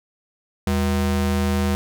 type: ring-modulated tone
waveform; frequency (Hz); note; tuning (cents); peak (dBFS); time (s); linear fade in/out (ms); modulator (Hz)
square; 140.8; C#3; +27; -16; 0.67-1.75; 0; 60
effects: none